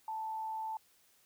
sine tone with frequency modulation, 880 Hz, A5, in tune, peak -36 dBFS, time 0.08-0.77 s, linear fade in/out 2 ms, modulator 79.4 Hz, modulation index 0.28, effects white hiss -68 dBFS RMS until 1.25 s

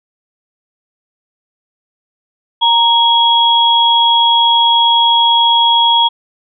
sine tone pair together, 932.3 / 3317 Hz, A#5 / G#7, 0 / -3 cents, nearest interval octave + minor seventh, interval 2197 cents, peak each -10 dBFS, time 2.61-6.09 s, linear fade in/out 20 ms, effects none

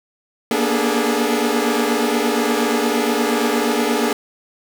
sawtooth tone cluster, 233.6 / 242.1 / 292.3 / 408.5 / 432.6 Hz, A#3 / B3 / D4 / G#4 / A4, +4 / -34 / -8 / -29 / -29 cents, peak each -19 dBFS, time 0.51-4.13 s, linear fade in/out 2 ms, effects 7-bit

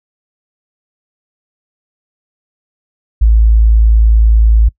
sine tone, 55 Hz, A1, in tune, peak -4 dBFS, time 3.21-4.69 s, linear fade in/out 10 ms, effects noise-tail reverb RT60 0.1 s tail -23 dB re dry

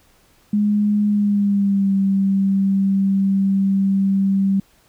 sine tone with pitch glide, 207.7 to 194.91 Hz, G#3 to G3, 0 to -10 cents, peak -14 dBFS, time 0.53-4.6 s, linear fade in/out 5 ms, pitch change -110 cents, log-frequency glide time 1.07-1.94 s, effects pink hiss -56 dBFS RMS until 4.88 s

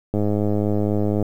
click train, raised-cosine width 2 ms, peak -9 dBFS, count 114, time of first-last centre 0.14-1.227 s, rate 104 Hz, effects 8-bit

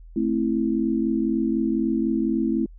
sine chord, A minor, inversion none, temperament just, 220 / 264 / 330 Hz, A3 / C4 / E4, 0 / +16 / +2 cents, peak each -24 / -25 / -24 dBFS, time 0.16-2.66 s, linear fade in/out 5 ms, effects added 41 Hz sine -41 dBFS peak until 2.78 s

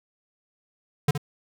square tone with echo, 145.4 Hz, D3, 17 cents flat, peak -17 dBFS, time 1.08-1.11 s, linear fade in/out 5 ms, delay 68 ms, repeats 1, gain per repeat -9 dB, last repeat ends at 1.178 s, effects none

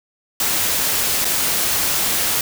white noise with dropouts, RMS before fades -19 dBFS, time 0.4-2.41 s, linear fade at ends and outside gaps 2 ms, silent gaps 1.247-1.252 s, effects none

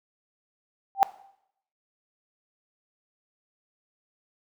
sine tone with exponential growth, 784 Hz, G5, in tune, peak -10 dBFS, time 0.95-1.03 s, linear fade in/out 0 ms, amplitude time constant 17 ms, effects noise-tail reverb RT60 0.7 s tail -17 dB re dry

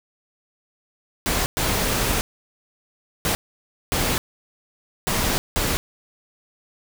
pink noise bursts at uneven times, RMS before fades -22 dBFS, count 6, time 1.26-1.46 / 1.57-2.21 / 3.25-3.35 / 3.92-4.18 / 5.07-5.38 / 5.56-5.77 s, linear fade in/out 0 ms, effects none

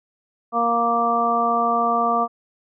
harmonic tone, 234.1 Hz, A#3, 8 cents sharp, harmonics 1 / 2 / 3 / 4 / 5, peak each -27 / -27 / -21 / -29 / -20 dBFS, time 0.52-2.28 s, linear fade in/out 50 ms, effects none

